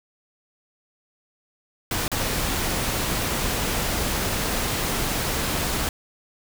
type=noise with dropouts; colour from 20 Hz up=pink; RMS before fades=-25 dBFS; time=1.91-5.89 s; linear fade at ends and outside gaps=2 ms; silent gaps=2.08-2.116 s; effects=none